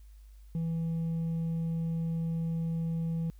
triangle tone with hard clipping, 164.7 Hz, E3, 1 cent flat, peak -28 dBFS, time 0.55-3.3 s, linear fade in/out 0 ms, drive 1 dB, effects added 51 Hz sine -49 dBFS peak until 3.39 s + white hiss -70 dBFS RMS until 3.39 s

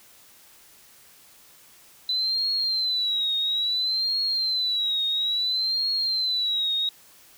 sine tone with vibrato, 4000 Hz, B7, 21 cents sharp, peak -22 dBFS, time 2.09-6.89 s, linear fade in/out 2 ms, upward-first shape triangle, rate 0.59 Hz, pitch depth 130 cents each way, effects white hiss -53 dBFS RMS until 7.37 s

